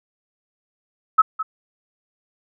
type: tone with echo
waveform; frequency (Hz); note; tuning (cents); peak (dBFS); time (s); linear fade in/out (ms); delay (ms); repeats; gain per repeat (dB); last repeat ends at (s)
sine; 1292; E6; -35; -8; 1.18-1.22; 10; 210; 1; -13; 1.43
effects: none